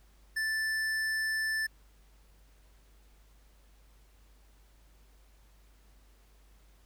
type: tone with tanh clipping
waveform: sine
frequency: 1760 Hz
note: A6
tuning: in tune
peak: -31 dBFS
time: 0.36-1.67 s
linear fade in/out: 10 ms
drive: 15 dB
effects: added 50 Hz sine -58 dBFS peak until 6.85 s + pink hiss -67 dBFS RMS until 6.85 s